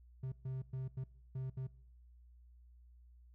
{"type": "tone bursts at uneven times", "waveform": "triangle", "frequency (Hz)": 130.81, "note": "C3", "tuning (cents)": 0, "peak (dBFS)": -36, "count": 6, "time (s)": [[0.23, 0.32], [0.45, 0.62], [0.73, 0.88], [0.97, 1.04], [1.35, 1.5], [1.57, 1.67]], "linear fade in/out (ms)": 5, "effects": ["noise-tail reverb RT60 0.8 s tail -23 dB re dry", "added 60 Hz sine -58 dBFS peak until 3.34 s"]}